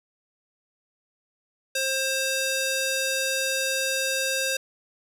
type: tone with band-pass filter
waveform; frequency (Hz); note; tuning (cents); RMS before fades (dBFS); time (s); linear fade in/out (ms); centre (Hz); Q
square; 531; C5; +25; -26; 1.75-4.57; 5; 5900; 0.53
effects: none